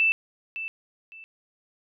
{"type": "tone with echo", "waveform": "sine", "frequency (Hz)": 2650, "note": "E7", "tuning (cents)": 9, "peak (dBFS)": -18, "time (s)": [0, 0.12], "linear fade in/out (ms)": 0, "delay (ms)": 560, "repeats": 2, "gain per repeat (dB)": -12, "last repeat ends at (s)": 1.24, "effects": []}